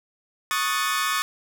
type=chord; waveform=sawtooth; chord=D# half-diminished seventh; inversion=third; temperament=equal; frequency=1108.7 / 1244.5 / 1480 / 1760 Hz; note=C#6 / D#6 / F#6 / A6; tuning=0 / 0 / 0 / 0 cents; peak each=-23 / -23 / -29 / -25 dBFS; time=0.51-1.22 s; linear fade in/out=0 ms; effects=none